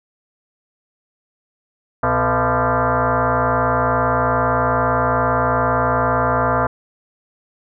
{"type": "tone with frequency modulation", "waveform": "sine", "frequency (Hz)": 253.2, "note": "B3", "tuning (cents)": 43, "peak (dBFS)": -14, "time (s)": [2.03, 6.67], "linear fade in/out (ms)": 5, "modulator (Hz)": 188, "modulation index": 6.4, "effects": []}